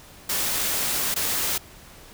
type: noise with dropouts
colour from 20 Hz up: white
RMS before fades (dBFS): -25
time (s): 0.29-1.58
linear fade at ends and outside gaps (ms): 5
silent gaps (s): 1.143-1.16
effects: pink hiss -47 dBFS RMS until 2.13 s